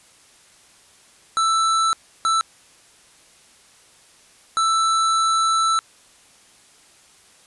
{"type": "tone bursts at uneven times", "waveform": "square", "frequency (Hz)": 1324, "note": "E6", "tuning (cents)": 7, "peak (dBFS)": -17, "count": 3, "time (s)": [[1.37, 1.93], [2.25, 2.41], [4.57, 5.79]], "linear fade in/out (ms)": 0, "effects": ["white hiss -52 dBFS RMS until 7.46 s", "resampled to 24000 Hz"]}